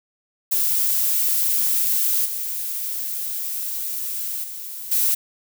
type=noise with level steps; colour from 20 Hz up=violet; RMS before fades=-20 / -27 / -33 / -19 dBFS; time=0.51-5.15 s; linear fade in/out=10 ms; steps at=2.25 / 4.43 / 4.91 s; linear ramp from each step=10 ms; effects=none